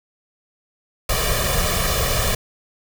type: noise with comb filter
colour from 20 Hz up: pink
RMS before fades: -20 dBFS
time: 1.09-2.35 s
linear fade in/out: 5 ms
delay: 1.7 ms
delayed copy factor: +0.85
effects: none